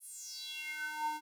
square tone with high-pass filter sweep, 305.1 Hz, D#4, 34 cents flat, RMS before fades -41 dBFS, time 0-1.21 s, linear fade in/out 50 ms, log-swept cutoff 11000 to 630 Hz, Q 6.1, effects none

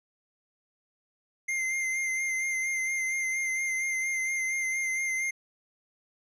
square tone with vibrato, 2093 Hz, C7, in tune, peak -28 dBFS, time 1.48-5.31 s, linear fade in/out 10 ms, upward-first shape sine, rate 4.3 Hz, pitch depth 26 cents each way, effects low-pass 10000 Hz 12 dB/octave

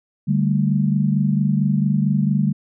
sine chord, D suspended fourth, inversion none, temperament just, 146.83 / 195.78 / 220.2 Hz, D3 / G3 / A3, 0 / -2 / +2 cents, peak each -19 / -19 / -22 dBFS, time 0.27-2.53 s, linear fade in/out 20 ms, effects none

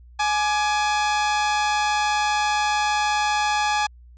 sawtooth tone pair together, 840 / 1187 Hz, G#5 / D6, +19 / +18 cents, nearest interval tritone, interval 599 cents, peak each -16 / -25 dBFS, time 0.19-3.87 s, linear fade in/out 10 ms, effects added 60 Hz sine -44 dBFS peak until 4.17 s + resampled to 16000 Hz

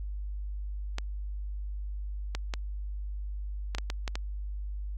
clicks, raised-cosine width 0.2 ms, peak -16 dBFS, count 8, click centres 0.984 / 2.35 / 2.538 / 3.749 / 3.784 / 3.901 / 4.078 / 4.155 s, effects added 50 Hz sine -33 dBFS peak until 4.97 s

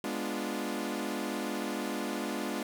sawtooth chord, G# diminished seventh, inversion none, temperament equal, 207.7 / 246.9 / 293.7 / 349.2 Hz, G#3 / B3 / D4 / F4, 0 / 0 / 0 / 0 cents, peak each -34 / -34 / -34 / -35 dBFS, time 0.04-2.63 s, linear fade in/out 2 ms, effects 9-bit

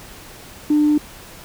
sine tone, 298.8 Hz, D4, 30 cents sharp, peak -11 dBFS, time 0.7-0.98 s, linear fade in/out 5 ms, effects tanh soft clip ceiling -8 dBFS + pink hiss -40 dBFS RMS until 1.44 s

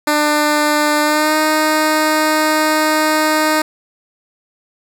10% pulse tone with pitch glide, 298.9 to 309.3 Hz, D4 to D#4, +31 to -10 cents, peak -4 dBFS, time 0.07-3.62 s, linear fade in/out 5 ms, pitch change +59 cents, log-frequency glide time 1.01-1.36 s, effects none

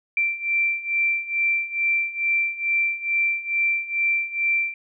sine beating tone pair, 2349 / 2351.3 Hz, D7 / D7, 0 / +1 cents, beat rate 2.3 Hz, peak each -25 / -22 dBFS, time 0.17-4.74 s, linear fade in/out 2 ms, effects none

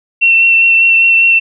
sine tone with vibrato, 2706 Hz, E7, 45 cents sharp, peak -5 dBFS, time 0.21-1.4 s, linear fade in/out 20 ms, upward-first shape sine, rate 5 Hz, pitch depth 14 cents each way, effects none

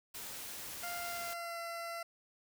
white noise, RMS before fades -45 dBFS, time 0.14-1.34 s, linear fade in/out 10 ms
20% pulse tone with pitch glide, 698.5 to 677.4 Hz, F5 to E5, 0 to +47 cents, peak -35 dBFS, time 0.83-2.03 s, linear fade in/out 5 ms, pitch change -53 cents, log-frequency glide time 0.97-1.59 s
effects none

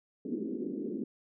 pink band-pass noise, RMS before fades -36 dBFS, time 0.25-1.04 s, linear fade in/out 5 ms, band 210 to 400 Hz, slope 48 dB/octave, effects none

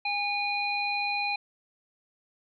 harmonic tone, 817 Hz, G#5, 29 cents flat, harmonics 1 / 3 / 5, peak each -31 / -29 / -35 dBFS, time 0.05-1.36 s, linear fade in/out 5 ms, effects none

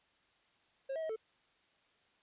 triangle tone with pitch steps, 539 / 644 / 635 / 441.5 Hz, C#5 / E5 / D#5 / A4, -49 / -41 / +35 / +6 cents, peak -34 dBFS, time 0.89-1.162 s, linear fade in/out 10 ms, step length 68 ms, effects white hiss -71 dBFS RMS until 2.22 s + resampled to 8000 Hz

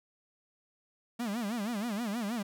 45% pulse tone with vibrato, 220 Hz, A3, in tune, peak -32 dBFS, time 1.19-2.43 s, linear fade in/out 10 ms, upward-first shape sine, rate 6.3 Hz, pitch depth 190 cents each way, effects none

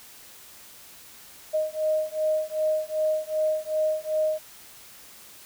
sine beating tone pair, 620 / 622.6 Hz, D#5 / D#5, -6 / +1 cents, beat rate 2.6 Hz, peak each -26 / -26 dBFS, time 1.53-4.39 s, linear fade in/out 20 ms, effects white hiss -48 dBFS RMS until 5.45 s

